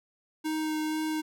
square tone with vibrato, 311.1 Hz, D#4, in tune, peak -29 dBFS, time 0.44-1.22 s, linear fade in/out 20 ms, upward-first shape sine, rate 2.1 Hz, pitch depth 10 cents each way, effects none

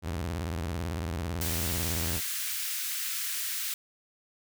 sawtooth tone with vibrato, 83 Hz, E2, 12 cents sharp, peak -27 dBFS, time 0.02-2.21 s, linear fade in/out 50 ms, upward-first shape square, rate 18 Hz, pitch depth 200 cents each way
white high-pass noise, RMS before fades -33 dBFS, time 1.41-3.74 s, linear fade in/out 2 ms, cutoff 1500 Hz, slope 24 dB/octave
effects none

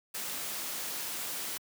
white noise, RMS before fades -37 dBFS, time 0.14-1.58 s, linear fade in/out 10 ms, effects high-pass 150 Hz 12 dB/octave

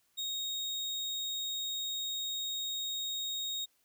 35% pulse tone, 3740 Hz, A#7, 5 cents sharp, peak -32 dBFS, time 0.17-3.66 s, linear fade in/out 20 ms, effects white hiss -73 dBFS RMS until 3.84 s

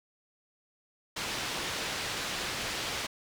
white low-pass noise, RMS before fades -35 dBFS, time 1.16-3.07 s, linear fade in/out 10 ms, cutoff 4400 Hz, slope 12 dB/octave, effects none

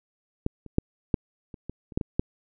clicks, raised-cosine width 3 ms, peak -12 / -29 / -7 / -8 / -27 / -21 / -30 / -10 / -16 / -9 dBFS, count 10, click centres 0.464 / 0.663 / 0.784 / 1.142 / 1.542 / 1.696 / 1.922 / 1.975 / 2.012 / 2.195 s, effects none

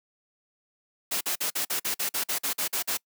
white noise bursts, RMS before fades -28 dBFS, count 13, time 1.11-2.974 s, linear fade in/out 10 ms, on 100 ms, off 47 ms, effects noise-tail reverb RT60 0.1 s tail -26 dB re dry + high-pass 200 Hz 12 dB/octave

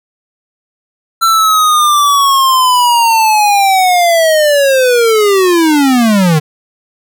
square linear sweep, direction down, 1351 to 147.2 Hz, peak -7 dBFS, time 1.21-6.4 s, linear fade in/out 20 ms, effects none

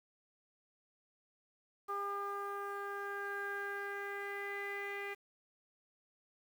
sawtooth tone with low-pass filter sweep, 401.6 Hz, G4, 42 cents sharp, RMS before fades -41 dBFS, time 1.88-5.15 s, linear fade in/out 20 ms, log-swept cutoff 1200 to 2200 Hz, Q 6.9, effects 10-bit

